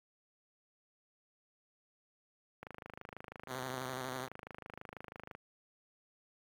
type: click train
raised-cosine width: 0.5 ms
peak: -30 dBFS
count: 72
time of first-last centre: 2.63-5.35 s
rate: 26.1 Hz
type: tone with vibrato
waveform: 5% pulse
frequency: 129.1 Hz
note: C3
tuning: 23 cents flat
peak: -28 dBFS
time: 3.47-4.29 s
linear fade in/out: 50 ms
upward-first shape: triangle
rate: 12 Hz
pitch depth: 54 cents each way
effects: high-pass 60 Hz 12 dB/octave + 10-bit